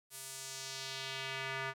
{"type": "tone with band-pass filter sweep", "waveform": "square", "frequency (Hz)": 133.8, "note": "C3", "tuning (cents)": 39, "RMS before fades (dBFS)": -42, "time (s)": [0.1, 1.74], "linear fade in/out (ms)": 50, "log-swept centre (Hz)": [11000, 1600], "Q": 1.4, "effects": []}